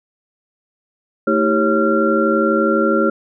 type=tone cluster; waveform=sine; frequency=223.8 / 323 / 395.1 / 548 / 1376 Hz; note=A3 / E4 / G4 / C#5 / F6; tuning=+30 / -35 / +14 / -20 / -26 cents; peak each=-19 dBFS; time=1.27-3.1 s; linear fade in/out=5 ms; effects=none